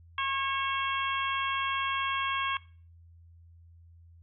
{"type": "harmonic tone with a mistuned harmonic", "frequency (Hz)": 543, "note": "C#5", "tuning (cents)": -36, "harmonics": [2, 3, 4, 5, 6], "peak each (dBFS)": [-31, -36, -36, -37, -37], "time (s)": [0.18, 2.57], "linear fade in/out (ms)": 2, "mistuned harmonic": 4, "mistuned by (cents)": 28, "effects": ["noise-tail reverb RT60 0.4 s tail -19 dB re dry", "added 84 Hz sine -52 dBFS peak until 4.22 s"]}